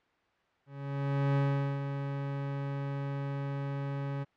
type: tone with ADSR envelope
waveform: 40% pulse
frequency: 139.6 Hz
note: C#3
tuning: 13 cents sharp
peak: -24 dBFS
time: 0.66-4.25 s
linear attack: 700 ms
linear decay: 430 ms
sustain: -8 dB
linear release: 26 ms
effects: white hiss -69 dBFS RMS until 4.36 s + low-pass 2000 Hz 12 dB/octave